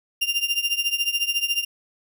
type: tone with tremolo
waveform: 35% pulse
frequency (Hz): 2794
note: F7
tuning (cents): 0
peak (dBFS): -16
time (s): 0.21-1.65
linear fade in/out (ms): 10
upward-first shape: triangle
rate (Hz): 14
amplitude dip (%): 90
effects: none